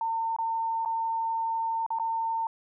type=tone with dropouts; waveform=sine; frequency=906 Hz; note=A#5; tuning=50 cents flat; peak=-26 dBFS; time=0.01-2.47 s; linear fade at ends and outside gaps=2 ms; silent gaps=0.364-0.386 / 0.85-0.858 / 1.864-1.904 / 1.987-1.997 s; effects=none